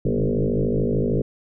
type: tone with frequency modulation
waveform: sine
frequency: 130.81 Hz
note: C3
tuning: in tune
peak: -18 dBFS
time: 0.05-1.22 s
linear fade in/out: 5 ms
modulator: 53.4 Hz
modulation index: 6.9
effects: none